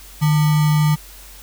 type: tone with sample-and-hold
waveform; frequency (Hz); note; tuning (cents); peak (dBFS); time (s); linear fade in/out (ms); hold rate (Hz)
sine; 152.1; D#3; -39; -12; 0.21-0.96; 20; 1050
effects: added 47 Hz sine -41 dBFS peak until 1.42 s + white hiss -42 dBFS RMS until 1.42 s